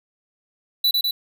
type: tone with echo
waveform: square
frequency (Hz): 3963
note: B7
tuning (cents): +5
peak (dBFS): -16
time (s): 0.84-0.91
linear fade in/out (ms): 5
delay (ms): 100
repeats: 2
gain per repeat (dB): -2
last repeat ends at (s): 1.11
effects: none